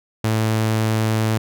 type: tone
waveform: sawtooth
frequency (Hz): 110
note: A2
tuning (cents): 0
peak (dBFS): -13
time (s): 0.24-1.38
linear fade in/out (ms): 5
effects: none